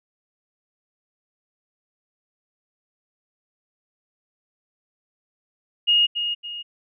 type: tone with echo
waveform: sine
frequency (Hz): 2860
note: F7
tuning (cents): +41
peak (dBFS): -14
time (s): 5.87-6.07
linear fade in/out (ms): 20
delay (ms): 280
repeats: 2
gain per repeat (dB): -8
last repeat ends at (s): 6.63
effects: none